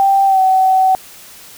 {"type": "tone with pitch glide", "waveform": "sine", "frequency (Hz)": [784, 756.9], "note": ["G5", "F#5"], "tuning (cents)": [0, 39], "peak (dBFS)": -8, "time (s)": [0, 0.95], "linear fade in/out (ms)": 0, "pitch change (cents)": -61, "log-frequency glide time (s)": [0.26, 0.4], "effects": ["white hiss -38 dBFS RMS until 1.57 s"]}